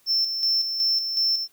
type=tone with tremolo; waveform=triangle; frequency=5350 Hz; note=E8; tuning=25 cents sharp; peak=-17 dBFS; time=0.06-1.48 s; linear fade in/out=50 ms; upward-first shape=square; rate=2.7 Hz; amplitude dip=55%; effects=tanh soft clip ceiling -13 dBFS + white hiss -61 dBFS RMS until 1.52 s